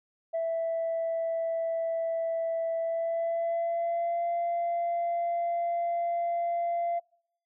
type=tone with pitch glide; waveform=sine; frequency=660 to 687.2 Hz; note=E5 to F5; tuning=+2 to -28 cents; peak=-25 dBFS; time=0.33-7 s; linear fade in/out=20 ms; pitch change=+70 cents; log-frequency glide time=2.78-4.28 s; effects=noise-tail reverb RT60 0.7 s tail -25 dB re dry + tanh soft clip ceiling -24 dBFS